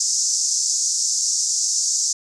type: band-pass noise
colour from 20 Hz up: white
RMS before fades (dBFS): -21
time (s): 0-2.13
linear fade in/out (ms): 5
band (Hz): 5300 to 7300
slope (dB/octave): 48
effects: none